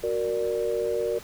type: chord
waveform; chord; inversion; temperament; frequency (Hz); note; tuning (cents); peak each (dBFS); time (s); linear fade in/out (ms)
sine; Gb augmented; none; equal; 370 / 466.2 / 587.3; Gb4 / Bb4 / D5; 0 / 0 / 0; -30 / -26 / -30; 0.03-1.19; 10
effects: pink hiss -45 dBFS RMS until 1.23 s